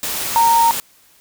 sine tone in noise, 925 Hz, A#5, 14 cents flat, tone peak -10 dBFS, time 0.36-0.71 s, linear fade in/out 0 ms, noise white, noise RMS -23 dBFS, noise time 0.03-0.8 s, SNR +10 dB, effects white hiss -52 dBFS RMS until 1.2 s

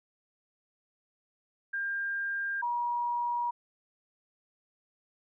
sine tone pair in turn, 1600 / 957.7 Hz, G6 / A#5, +35 / +46 cents, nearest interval major sixth, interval 889 cents, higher first, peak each -30 / -28 dBFS, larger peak second, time 1.73-2.62 / 2.62-3.51 s, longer neither, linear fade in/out 10 ms, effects none

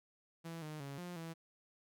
sawtooth tone with pitch steps, 165.7 / 153.4 / 139.4 / 177 / 164.5 Hz, E3 / D#3 / C#3 / F3 / E3, +9 / -24 / +10 / +23 / -3 cents, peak -40 dBFS, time 0.44-1.34 s, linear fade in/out 20 ms, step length 180 ms, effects none

